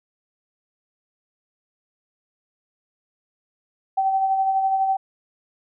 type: tone with tremolo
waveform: sine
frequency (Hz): 771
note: G5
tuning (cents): -29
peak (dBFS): -16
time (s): 3.97-4.97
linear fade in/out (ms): 10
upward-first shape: sine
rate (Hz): 12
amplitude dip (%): 40
effects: none